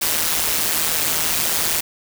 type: noise with amplitude modulation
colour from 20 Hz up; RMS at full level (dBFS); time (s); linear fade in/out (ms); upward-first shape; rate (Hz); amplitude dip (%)
white; -17; 0.01-1.81; 10; sine; 159; 70
effects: none